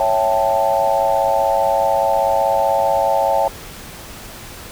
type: chord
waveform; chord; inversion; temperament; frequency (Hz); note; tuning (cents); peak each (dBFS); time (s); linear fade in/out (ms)
sine; A dominant seventh; first; equal; 554.4 / 659.3 / 784 / 880; C#5 / E5 / G5 / A5; 0 / 0 / 0 / 0; -19; 0-3.48; 2
effects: pink hiss -35 dBFS RMS until 4.71 s